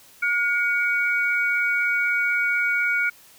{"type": "tone pair together", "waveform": "sine", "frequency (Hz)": [1435.3, 2248], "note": ["F6", "C#7"], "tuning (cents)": [47, 24], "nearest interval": "minor sixth", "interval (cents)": 777, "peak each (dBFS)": -22, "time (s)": [0.22, 3.1], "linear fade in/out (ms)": 10, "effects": ["white hiss -51 dBFS RMS until 3.38 s"]}